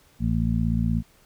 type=harmonic tone; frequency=56.5 Hz; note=A1; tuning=47 cents sharp; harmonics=1 / 2 / 3 / 4; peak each=-26 / -26 / -26 / -26 dBFS; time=0.19-1.03 s; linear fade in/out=50 ms; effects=pink hiss -58 dBFS RMS until 1.25 s